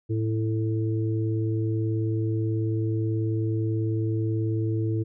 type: harmonic tone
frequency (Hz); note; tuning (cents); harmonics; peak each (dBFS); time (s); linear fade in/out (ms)
110.2; A2; +3; 1 / 3 / 4; -24 / -29 / -35; 0.09-5.04; 20
effects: none